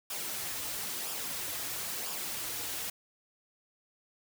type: noise with flanger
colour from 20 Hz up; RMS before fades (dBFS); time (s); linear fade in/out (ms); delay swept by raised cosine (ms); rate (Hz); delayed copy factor
white; -37; 0.1-2.9; 5; 0.48 to 5.28; 1; -0.5
effects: none